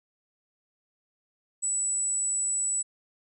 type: tone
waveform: sine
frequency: 7902 Hz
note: B8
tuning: in tune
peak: -25 dBFS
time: 1.62-2.83 s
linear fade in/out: 20 ms
effects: none

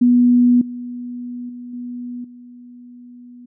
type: tone with level steps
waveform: sine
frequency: 244.4 Hz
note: B3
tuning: 18 cents flat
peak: -9 / -26 / -30 / -26 / -37 dBFS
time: 0.01-3.46 s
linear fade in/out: 10 ms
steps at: 0.61 / 1.49 / 1.73 / 2.24 s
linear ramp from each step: 5 ms
effects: none

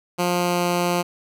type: tone with pitch glide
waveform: 10% pulse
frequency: 176.8 to 175.68 Hz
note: F3 to F3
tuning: +22 to +11 cents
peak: -11 dBFS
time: 0.18-1.03 s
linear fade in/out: 20 ms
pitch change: -11 cents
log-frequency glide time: 0.31-0.67 s
effects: none

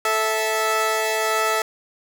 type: tone pair together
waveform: 15% pulse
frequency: 438.1 / 656.4 Hz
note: A4 / E5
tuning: -7 / -8 cents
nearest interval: perfect fifth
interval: 699 cents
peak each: -16 dBFS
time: 0.05-1.62 s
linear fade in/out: 2 ms
effects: none

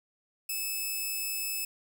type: tone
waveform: 5% pulse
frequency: 2605 Hz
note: E7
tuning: 21 cents flat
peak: -22 dBFS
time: 0.49-1.65 s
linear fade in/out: 5 ms
effects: none

